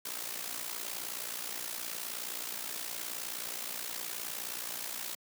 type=noise with amplitude modulation; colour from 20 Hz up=white; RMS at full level=-36 dBFS; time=0.05-5.15 s; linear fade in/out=5 ms; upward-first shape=sine; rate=59.1 Hz; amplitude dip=70%; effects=high-pass 200 Hz 12 dB/octave